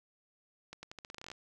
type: accelerating click train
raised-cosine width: 0.2 ms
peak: -28 dBFS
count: 14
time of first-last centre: 0.73-1.316 s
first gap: 100 ms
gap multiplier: 0.85
effects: none